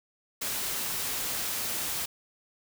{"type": "noise", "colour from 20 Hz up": "white", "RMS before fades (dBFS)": -32, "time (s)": [0.41, 2.06], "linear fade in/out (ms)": 10, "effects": []}